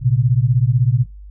sine beating tone pair, 117 / 133 Hz, A#2 / C3, +7 / +29 cents, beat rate 16 Hz, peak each -15 dBFS, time 0.01-1.06 s, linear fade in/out 50 ms, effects noise-tail reverb RT60 0.2 s tail -20 dB re dry + added 50 Hz sine -34 dBFS peak until 1.3 s

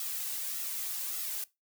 blue noise with flanger, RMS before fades -36 dBFS, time 0-1.44 s, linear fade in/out 2 ms, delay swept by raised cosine 1.5 to 2.6 ms, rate 1.7 Hz, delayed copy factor +0.5, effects noise-tail reverb RT60 0.2 s tail -19 dB re dry

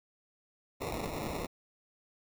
blue noise with sample-and-hold, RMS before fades -37 dBFS, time 0.8-1.47 s, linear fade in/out 20 ms, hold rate 1575 Hz, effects none

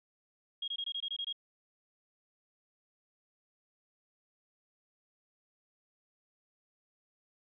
sine tone bursts, 3270 Hz, G#7, 28 cents flat, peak -34 dBFS, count 9, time 0.62-1.327 s, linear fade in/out 5 ms, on 59 ms, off 22 ms, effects none

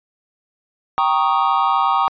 triangle chord, Eb dominant seventh, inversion first, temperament equal with one note detuned, 784 / 932.3 / 1108.7 / 1240.2 Hz, G5 / Bb5 / Db6 / Eb6, 0 / 0 / 0 / -6 cents, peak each -18 dBFS, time 0.98-2.08 s, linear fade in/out 0 ms, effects resampled to 11025 Hz

